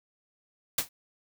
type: noise with exponential decay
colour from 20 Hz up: white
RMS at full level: -21 dBFS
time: 0.78-0.89 s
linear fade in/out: 5 ms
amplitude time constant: 23 ms
effects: none